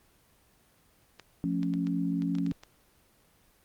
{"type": "clicks", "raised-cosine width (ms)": 0.2, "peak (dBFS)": -28, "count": 10, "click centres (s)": [1.197, 1.631, 1.738, 1.87, 2.221, 2.352, 2.385, 2.464, 2.513, 2.635]}
{"type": "chord", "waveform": "sine", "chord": "F augmented", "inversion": "none", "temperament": "equal", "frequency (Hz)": [174.61, 220, 277.2], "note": ["F3", "A3", "C#4"], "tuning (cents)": [0, 0, 0], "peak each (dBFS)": [-30, -36, -30], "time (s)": [1.44, 2.52], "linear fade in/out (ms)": 0}
{"effects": ["pink hiss -64 dBFS RMS until 3.64 s", "Opus 24 kbps"]}